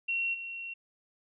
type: tone with level steps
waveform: sine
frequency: 2732 Hz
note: F7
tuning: 39 cents flat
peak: -28 / -37 dBFS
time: 0.08-0.74 s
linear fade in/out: 10 ms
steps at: 0.33 s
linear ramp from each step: 20 ms
effects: none